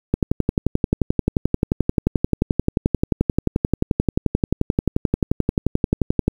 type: click train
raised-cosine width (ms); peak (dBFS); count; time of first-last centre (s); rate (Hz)
3; -3; 71; 0.14-6.28; 11.4
effects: 7-bit